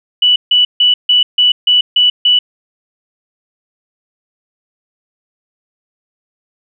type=tone bursts; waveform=sine; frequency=2960 Hz; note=F#7; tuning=in tune; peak=-6 dBFS; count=8; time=0.22-2.39 s; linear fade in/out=5 ms; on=140 ms; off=150 ms; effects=none